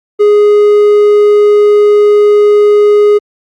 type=tone with hard clipping; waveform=triangle; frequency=415.3 Hz; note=G#4; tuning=in tune; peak=-4 dBFS; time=0.19-3.19 s; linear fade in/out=20 ms; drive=6 dB; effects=Opus 32 kbps